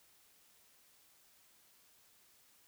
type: silence
effects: white hiss -67 dBFS RMS until 2.67 s